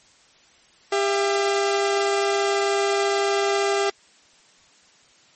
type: tone pair together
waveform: sawtooth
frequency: 399.2 / 671.4 Hz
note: G4 / E5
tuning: +32 / +32 cents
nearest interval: major sixth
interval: 900 cents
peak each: -16 / -23 dBFS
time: 0.92-3.9 s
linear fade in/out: 5 ms
effects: white hiss -55 dBFS RMS until 5.35 s + MP3 32 kbps